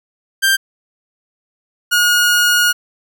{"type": "tone pair in turn", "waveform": "sawtooth", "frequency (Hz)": [1580, 1439.4], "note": ["G6", "F#6"], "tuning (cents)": [13, -48], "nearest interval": "major second", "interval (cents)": 161, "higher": "first", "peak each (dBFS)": -7, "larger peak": "neither", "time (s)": [[0.42, 0.57], [1.91, 2.73]], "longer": "second", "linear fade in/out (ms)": 20, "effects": []}